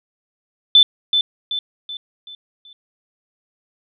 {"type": "tone with echo", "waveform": "sine", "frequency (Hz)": 3520, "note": "A7", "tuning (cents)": 0, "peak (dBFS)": -6, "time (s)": [0.75, 0.83], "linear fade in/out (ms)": 2, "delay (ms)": 380, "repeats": 5, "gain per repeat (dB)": -7, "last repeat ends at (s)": 2.73, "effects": []}